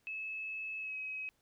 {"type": "tone with pitch glide", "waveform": "sine", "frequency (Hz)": [2597, 2545], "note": ["E7", "D#7"], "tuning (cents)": [-26, 39], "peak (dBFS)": -38, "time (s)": [0.07, 1.29], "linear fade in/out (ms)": 0, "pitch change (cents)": -35, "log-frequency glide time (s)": [0.79, 0.95], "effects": ["pink hiss -75 dBFS RMS until 1.41 s"]}